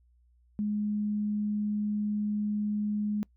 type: tone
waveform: sine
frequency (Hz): 209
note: G#3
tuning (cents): +11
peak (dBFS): -27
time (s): 0.59-3.23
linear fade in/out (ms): 0
effects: noise-tail reverb RT60 0.1 s tail -25 dB re dry + added 60 Hz sine -61 dBFS peak until 3.36 s